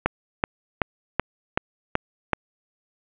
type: click train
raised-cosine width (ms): 0.5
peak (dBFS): -4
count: 7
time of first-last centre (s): 0.06-2.333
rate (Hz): 2.64
effects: resampled to 8000 Hz + 7-bit